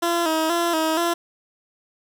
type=tone with vibrato; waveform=15% pulse; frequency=329.6 Hz; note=E4; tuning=in tune; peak=-13 dBFS; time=0.02-1.14 s; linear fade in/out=10 ms; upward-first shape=square; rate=2.1 Hz; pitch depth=61 cents each way; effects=none